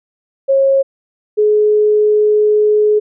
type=tone pair in turn; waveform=sine; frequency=543 / 422.8 Hz; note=C#5 / G#4; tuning=-36 / +31 cents; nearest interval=major third; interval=433 cents; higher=first; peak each=-8 dBFS; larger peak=neither; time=0.48-0.83 / 1.37-3 s; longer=second; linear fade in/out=20 ms; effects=none